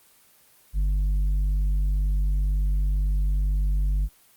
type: tone with tanh clipping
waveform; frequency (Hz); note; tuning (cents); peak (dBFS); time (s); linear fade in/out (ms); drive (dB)
sine; 49; G1; 0; -21; 0.73-4.09; 50; 5
effects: white hiss -57 dBFS RMS until 4.36 s + Opus 24 kbps